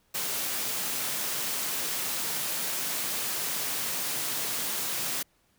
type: high-pass noise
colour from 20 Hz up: white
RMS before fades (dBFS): -31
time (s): 0.14-5.23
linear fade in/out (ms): 10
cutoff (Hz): 110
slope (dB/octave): 96
effects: pink hiss -68 dBFS RMS until 5.58 s